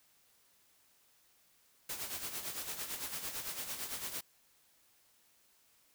white noise with tremolo, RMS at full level -39 dBFS, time 1.89-4.21 s, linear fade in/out 5 ms, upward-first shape sine, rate 8.9 Hz, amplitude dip 60%, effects white hiss -69 dBFS RMS until 5.94 s

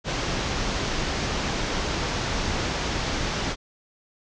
pink low-pass noise, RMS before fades -27 dBFS, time 0.04-3.56 s, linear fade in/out 50 ms, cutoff 6600 Hz, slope 48 dB/octave, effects none

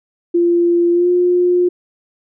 sine tone with pitch glide, 344.9 to 356.2 Hz, F4 to F4, -22 to +34 cents, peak -10 dBFS, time 0.34-1.69 s, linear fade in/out 10 ms, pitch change +56 cents, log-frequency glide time 0.92-1.09 s, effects none

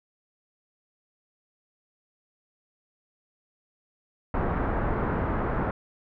pink low-pass noise, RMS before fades -27 dBFS, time 4.34-5.71 s, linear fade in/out 2 ms, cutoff 1500 Hz, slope 24 dB/octave, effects none

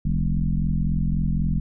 sine tone with frequency modulation, 100.3 Hz, G2, 40 cents sharp, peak -19 dBFS, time 0.05-1.6 s, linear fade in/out 5 ms, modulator 43.8 Hz, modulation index 2.5, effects none

